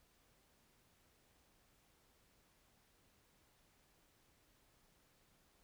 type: silence
effects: pink hiss -73 dBFS RMS until 5.63 s